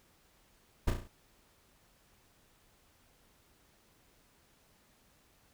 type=noise with echo; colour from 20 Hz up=brown; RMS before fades=-27 dBFS; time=0.87-0.91 s; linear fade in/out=10 ms; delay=34 ms; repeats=5; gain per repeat=-5 dB; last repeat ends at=1.08 s; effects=pink hiss -67 dBFS RMS until 5.53 s